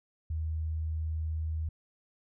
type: tone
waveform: sine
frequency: 79.2 Hz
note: D#2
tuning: 31 cents sharp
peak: -30 dBFS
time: 0.3-1.69 s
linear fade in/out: 5 ms
effects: none